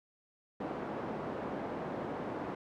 pink band-pass noise, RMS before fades -39 dBFS, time 0.6-2.55 s, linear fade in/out 5 ms, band 220 to 940 Hz, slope 12 dB/octave, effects none

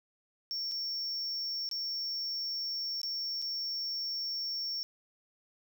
triangle tone with dropouts, 5470 Hz, F8, 37 cents flat, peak -32 dBFS, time 0.51-4.83 s, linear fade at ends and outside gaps 0 ms, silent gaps 0.714-0.719 / 1.69-1.713 / 3.016-3.032 / 3.417-3.423 s, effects none

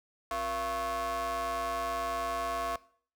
40% pulse ring-modulated tone, 207.7 Hz, G#3, in tune, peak -28 dBFS, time 0.31-2.76 s, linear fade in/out 2 ms, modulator 890 Hz, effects noise-tail reverb RT60 0.5 s tail -19 dB re dry

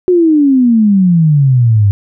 sine exponential sweep, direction down, 370 to 98 Hz, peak -5 dBFS, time 0.08-1.91 s, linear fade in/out 0 ms, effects none

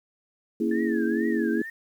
sine chord, A# half-diminished seventh, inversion none, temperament equal, 233.1 / 277.2 / 329.6 / 415.3 Hz, A#3 / C#4 / E4 / G#4, 0 / 0 / 0 / 0 cents, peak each -26 / -31 / -26 / -30 dBFS, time 0.6-1.62 s, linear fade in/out 5 ms
sine tone with vibrato, 1732 Hz, A6, 28 cents flat, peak -34 dBFS, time 0.71-1.7 s, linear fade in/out 5 ms, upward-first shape triangle, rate 2.2 Hz, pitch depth 190 cents each way
effects 9-bit

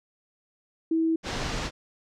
sine tone, 324.8 Hz, E4, 26 cents flat, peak -21 dBFS, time 0.91-1.16 s, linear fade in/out 5 ms
pink low-pass noise, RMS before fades -31 dBFS, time 1.23-1.71 s, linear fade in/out 50 ms, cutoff 6300 Hz, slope 24 dB/octave
effects none

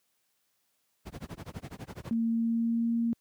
brown noise with tremolo, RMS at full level -33 dBFS, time 1.05-2.14 s, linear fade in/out 20 ms, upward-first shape sine, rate 12 Hz, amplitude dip 100%
sine tone with pitch glide, 228.6 to 232.2 Hz, A#3 to A#3, -34 to -7 cents, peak -25 dBFS, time 2.11-3.13 s, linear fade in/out 0 ms, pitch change +27 cents, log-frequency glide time 2.29-2.94 s
effects white hiss -75 dBFS RMS until 3.2 s + high-pass 100 Hz 12 dB/octave

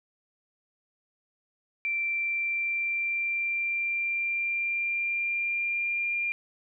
sine tone with pitch glide, 2349 to 2397 Hz, D7 to D7, 0 to +35 cents, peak -26 dBFS, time 1.85-6.32 s, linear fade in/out 0 ms, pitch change +35 cents, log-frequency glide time 2.02-6.17 s, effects none

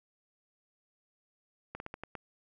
slowing click train, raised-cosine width 0.5 ms, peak -25 dBFS, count 6, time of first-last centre 1.75-2.153 s, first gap 51 ms, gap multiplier 1.23, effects none

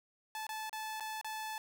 sawtooth tone with dropouts, 870 Hz, A5, 20 cents flat, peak -35 dBFS, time 0.35-1.58 s, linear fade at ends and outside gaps 1 ms, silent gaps 0.468-0.491 / 0.695-0.729 / 0.999-1.006 / 1.213-1.245 s, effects none

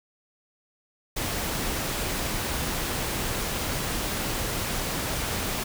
pink noise, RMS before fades -29 dBFS, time 1.16-5.64 s, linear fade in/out 10 ms, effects none

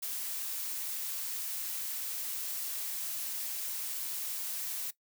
blue noise, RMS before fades -37 dBFS, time 0.02-4.91 s, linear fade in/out 10 ms, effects noise-tail reverb RT60 0.1 s tail -18 dB re dry

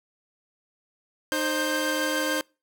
sawtooth tone cluster, 306.2 / 527 / 1574 Hz, D#4 / C5 / G6, -28 / +12 / +7 cents, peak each -25 dBFS, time 1.32-2.41 s, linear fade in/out 0 ms, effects noise-tail reverb RT60 0.3 s tail -26 dB re dry

